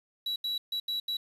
triangle tone bursts at uneven times, 3913 Hz, B7, 17 cents flat, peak -28 dBFS, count 5, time 0.26-0.36 / 0.44-0.58 / 0.72-0.8 / 0.88-1 / 1.08-1.17 s, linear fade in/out 5 ms, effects resampled to 32000 Hz + 9-bit

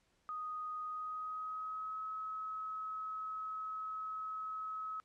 sine tone with pitch glide, 1244.5 to 1283.2 Hz, D#6 to E6, 0 to -47 cents, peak -39 dBFS, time 0.29-5 s, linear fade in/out 0 ms, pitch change +53 cents, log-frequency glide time 0.85-2.01 s, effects pink hiss -75 dBFS RMS until 5.04 s + low-pass 8000 Hz 12 dB/octave

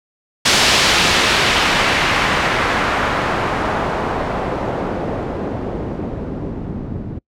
white noise with low-pass filter sweep, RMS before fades -18 dBFS, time 0.45-7.19 s, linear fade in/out 10 ms, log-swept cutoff 4900 to 210 Hz, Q 0.89, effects noise-tail reverb RT60 0.1 s tail -25 dB re dry

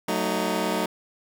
15% pulse chord, D# diminished, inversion first, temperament just, 186.68 / 224 / 311.1 Hz, F#3 / A3 / D#4, +16 / +31 / 0 cents, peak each -22 dBFS, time 0.08-0.86 s, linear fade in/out 5 ms, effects none

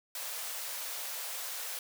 white high-pass noise, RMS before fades -39 dBFS, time 0.15-1.79 s, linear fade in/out 2 ms, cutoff 460 Hz, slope 96 dB/octave, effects none

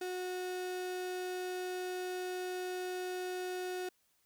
35% pulse tone, 365.4 Hz, F#4, 22 cents flat, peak -35 dBFS, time 0.01-3.89 s, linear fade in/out 5 ms, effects white hiss -74 dBFS RMS until 4.25 s

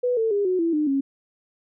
sine tone with pitch steps, 493.9 / 447.7 / 405.8 / 367.9 / 333.5 / 302.3 / 274 Hz, B4 / A4 / G#4 / F#4 / E4 / D#4 / C#4, 0 / +30 / -40 / -10 / +20 / -50 / -20 cents, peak -19 dBFS, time 0.03-1.01 s, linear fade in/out 10 ms, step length 140 ms, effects none

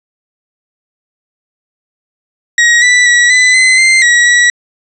40% pulse tone with pitch steps, 1895 / 1970 / 1930 / 2002 / 2041 / 2088 / 1918 / 1931 Hz, A#6 / B6 / B6 / B6 / C7 / C7 / A#6 / B6, +28 / -5 / -40 / +23 / -44 / -4 / +49 / -39 cents, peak -4 dBFS, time 2.58-4.5 s, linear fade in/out 2 ms, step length 240 ms, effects resampled to 22050 Hz + 7-bit

